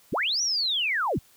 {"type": "linear two-way sweep", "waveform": "sine", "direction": "up then down", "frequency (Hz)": [36.71, 5920, 36.71], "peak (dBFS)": -23, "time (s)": [0.12, 1.19], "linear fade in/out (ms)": 10, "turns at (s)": 0.42, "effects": ["white hiss -58 dBFS RMS until 1.36 s"]}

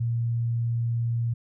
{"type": "tone", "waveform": "sine", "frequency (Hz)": 117.1, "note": "A#2", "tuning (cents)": 8, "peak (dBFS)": -23, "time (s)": [0, 1.34], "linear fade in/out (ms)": 10, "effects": []}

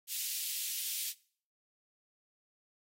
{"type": "high-pass noise", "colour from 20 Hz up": "white", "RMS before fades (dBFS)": -37, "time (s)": [0.07, 1.14], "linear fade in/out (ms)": 50, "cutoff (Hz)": 2600, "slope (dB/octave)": 24, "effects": ["noise-tail reverb RT60 0.5 s tail -21 dB re dry", "AAC 48 kbps"]}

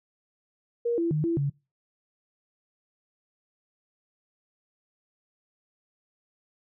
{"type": "tone with pitch steps", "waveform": "sine", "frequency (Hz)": [472.3, 336.5, 152.5, 335.2, 141.2], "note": ["A#4", "E4", "D#3", "E4", "C#3"], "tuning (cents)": [23, 36, -34, 29, 32], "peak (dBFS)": -23, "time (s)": [0.85, 1.5], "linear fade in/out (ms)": 10, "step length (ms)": 130, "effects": ["noise-tail reverb RT60 0.3 s tail -26 dB re dry"]}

